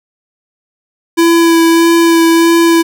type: tone with vibrato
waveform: square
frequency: 333.3 Hz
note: E4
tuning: 19 cents sharp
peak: -6 dBFS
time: 1.17-2.83 s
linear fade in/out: 20 ms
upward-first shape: sine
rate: 1.6 Hz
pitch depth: 14 cents each way
effects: none